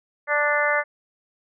harmonic tone, 293.7 Hz, D4, in tune, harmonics 2 / 3 / 4 / 5 / 6 / 7, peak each -24 / -29 / -27 / -26 / -24 / -26 dBFS, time 0.27-0.84 s, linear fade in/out 50 ms, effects none

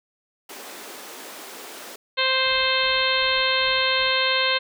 pink high-pass noise, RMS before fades -39 dBFS, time 0.49-1.96 s, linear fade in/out 5 ms, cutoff 290 Hz, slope 24 dB/octave
harmonic tone, 523.3 Hz, C5, in tune, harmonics 1 / 2 / 3 / 4 / 5 / 6 / 7 / 8, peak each -27 / -27 / -27 / -27 / -27 / -27 / -27 / -27 dBFS, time 2.17-4.59 s, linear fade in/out 20 ms
brown noise with tremolo, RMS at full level -47 dBFS, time 2.45-4.11 s, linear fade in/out 10 ms, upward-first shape square, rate 2.6 Hz, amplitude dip 60%
effects none

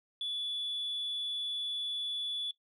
sine tone, 3440 Hz, A7, 40 cents flat, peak -32 dBFS, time 0.21-2.51 s, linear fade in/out 2 ms, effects noise-tail reverb RT60 0.1 s tail -17 dB re dry + tanh soft clip ceiling -30 dBFS

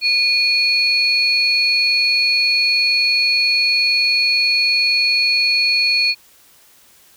sine tone pair together, 2450 / 4361 Hz, D#7 / C#8, -27 / -29 cents, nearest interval minor seventh, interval 998 cents, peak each -15 dBFS, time 0.01-6.15 s, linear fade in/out 50 ms, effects tanh soft clip ceiling -6 dBFS + white hiss -50 dBFS RMS until 7.16 s

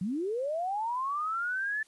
sine linear sweep, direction up, 167.4 to 1760 Hz, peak -29 dBFS, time 0.01-1.83 s, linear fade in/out 5 ms, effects white hiss -63 dBFS RMS until 1.87 s + resampled to 24000 Hz

